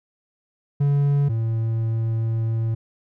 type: tone pair in turn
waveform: triangle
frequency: 142.3 / 112.94 Hz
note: C#3 / A2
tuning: +46 / +46 cents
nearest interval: major third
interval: 400 cents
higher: first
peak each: -14 / -18 dBFS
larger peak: first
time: 0.8-1.29 / 1.29-2.75 s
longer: second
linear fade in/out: 10 ms
effects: none